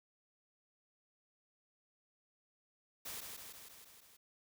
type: noise with echo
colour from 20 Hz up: white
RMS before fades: -45 dBFS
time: 3.05-3.21 s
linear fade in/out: 10 ms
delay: 160 ms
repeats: 6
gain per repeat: -3 dB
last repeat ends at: 4.17 s
effects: none